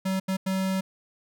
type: tone bursts at uneven times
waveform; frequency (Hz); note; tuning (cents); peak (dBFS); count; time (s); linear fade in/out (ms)
square; 190; F#3; +46; -25; 3; 0.05-0.2 / 0.28-0.37 / 0.46-0.81; 10
effects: none